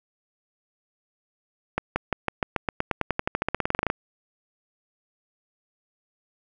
accelerating click train, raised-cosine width 0.5 ms, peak -8 dBFS, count 25, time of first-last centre 1.78-3.901 s, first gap 180 ms, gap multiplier 0.93, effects none

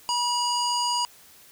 harmonic tone, 967 Hz, B5, 37 cents flat, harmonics 1 / 3 / 5 / 7 / 9, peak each -25 / -31 / -28 / -34 / -37 dBFS, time 0.09-1.05 s, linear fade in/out 0 ms, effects white hiss -52 dBFS RMS until 1.51 s

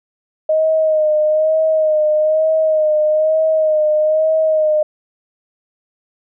sine tone with vibrato, 622.3 Hz, D#5, in tune, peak -11 dBFS, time 0.49-4.83 s, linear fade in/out 5 ms, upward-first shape sine, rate 1.1 Hz, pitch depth 35 cents each way, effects none

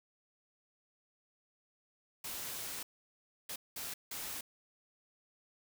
white noise bursts at uneven times, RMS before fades -42 dBFS, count 4, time 2.24-2.83 / 3.49-3.56 / 3.76-3.94 / 4.11-4.41 s, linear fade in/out 5 ms, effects none

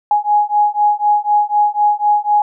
sine beating tone pair, 831 / 835 Hz, G#5 / G#5, +1 / +9 cents, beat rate 4 Hz, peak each -14 dBFS, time 0.11-2.42 s, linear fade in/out 2 ms, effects none

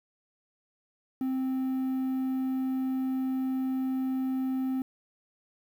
triangle tone with quantisation, 261.6 Hz, C4, in tune, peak -25 dBFS, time 1.21-4.82 s, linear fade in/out 2 ms, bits 9, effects none

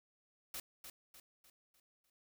white noise with echo, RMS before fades -44 dBFS, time 0.54-0.6 s, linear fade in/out 2 ms, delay 300 ms, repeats 5, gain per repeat -7 dB, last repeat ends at 2.1 s, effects none

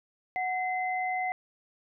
sine tone pair together, 740 / 2055 Hz, F#5 / C7, 0 / -32 cents, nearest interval octave + tritone, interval 1768 cents, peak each -29 / -33 dBFS, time 0.36-1.32 s, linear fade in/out 0 ms, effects none

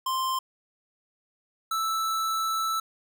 square tone pair in turn, 1046.5 / 1317.7 Hz, C6 / E6, 0 / -1 cents, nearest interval major third, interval 399 cents, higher second, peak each -26 dBFS, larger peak neither, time 0.06-0.39 / 1.71-2.8 s, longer second, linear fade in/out 5 ms, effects none

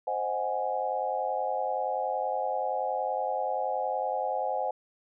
sine chord, Ab dominant seventh, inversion first, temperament equal, 523.3 / 622.3 / 740 / 830.6 Hz, C5 / Eb5 / Gb5 / Ab5, 0 / 0 / 0 / 0 cents, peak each -33 / -35 / -32 / -32 dBFS, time 0.07-4.71 s, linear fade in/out 5 ms, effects none

